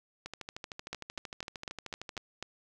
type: two click trains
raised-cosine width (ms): 0.2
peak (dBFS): -20 / -23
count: 7 / 26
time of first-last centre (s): 0.93-2.426 / 0.26-2.168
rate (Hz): 4.01 / 13.1
effects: none